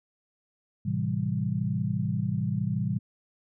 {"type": "chord", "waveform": "sine", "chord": "A minor seventh", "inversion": "none", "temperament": "equal", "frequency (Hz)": [110, 130.81, 164.81, 196], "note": ["A2", "C3", "E3", "G3"], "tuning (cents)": [0, 0, 0, 0], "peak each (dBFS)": -31, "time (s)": [0.85, 2.99], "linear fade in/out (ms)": 10, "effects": []}